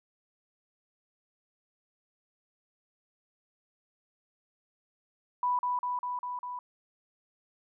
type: tone with echo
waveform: sine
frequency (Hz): 987.8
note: B5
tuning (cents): 0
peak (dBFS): -25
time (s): 5.43-5.59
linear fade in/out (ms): 2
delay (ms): 200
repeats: 5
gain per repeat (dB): -2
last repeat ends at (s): 6.59
effects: none